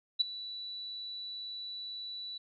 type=tone with ADSR envelope; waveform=sine; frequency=3951 Hz; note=B7; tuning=in tune; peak=-21 dBFS; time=0.19-2.38 s; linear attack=19 ms; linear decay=13 ms; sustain=-18 dB; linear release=8 ms; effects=none